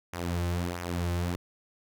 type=tone with flanger; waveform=sawtooth; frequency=87.31 Hz; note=F2; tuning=in tune; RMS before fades=-31 dBFS; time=0.13-1.36 s; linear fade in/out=5 ms; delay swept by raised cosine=0.23 to 4.33 ms; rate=1.5 Hz; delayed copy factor=-0.65; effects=none